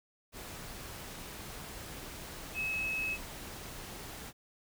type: tone in noise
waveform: sine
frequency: 2577 Hz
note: E7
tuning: 40 cents flat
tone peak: -32 dBFS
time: 2.54-3.18 s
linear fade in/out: 50 ms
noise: pink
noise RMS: -45 dBFS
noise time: 0.32-4.33 s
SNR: +10 dB
effects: none